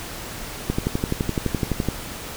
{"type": "click train", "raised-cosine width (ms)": 3, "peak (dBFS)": -8, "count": 15, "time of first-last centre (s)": [0.7, 1.886], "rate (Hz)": 11.8, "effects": ["pink hiss -34 dBFS RMS until 2.36 s"]}